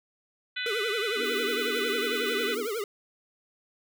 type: harmonic tone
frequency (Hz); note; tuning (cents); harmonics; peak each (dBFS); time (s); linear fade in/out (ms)
498.2; B4; +15; 3 / 4 / 5 / 6 / 7 / 8; -35 / -36 / -37 / -38 / -38 / -39; 0.56-2.55; 10
type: tone with vibrato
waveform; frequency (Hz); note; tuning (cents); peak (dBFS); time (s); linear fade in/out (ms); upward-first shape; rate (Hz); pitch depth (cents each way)
square; 434.6; A4; -21; -30; 0.66-2.84; 2; triangle; 11; 200
type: chord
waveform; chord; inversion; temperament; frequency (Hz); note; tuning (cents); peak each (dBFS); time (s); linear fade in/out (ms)
sine; E minor seventh; second; equal with one note detuned; 246.9 / 293.7 / 329.6 / 389.5; B3 / D4 / E4 / G4; 0 / 0 / 0 / -11; -38 / -42 / -41 / -39; 1.15-2.68; 50
type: noise with tremolo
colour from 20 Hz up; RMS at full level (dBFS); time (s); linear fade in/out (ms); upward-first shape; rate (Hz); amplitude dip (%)
blue; -43; 1.22-2.84; 50; sine; 7.7; 35
effects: none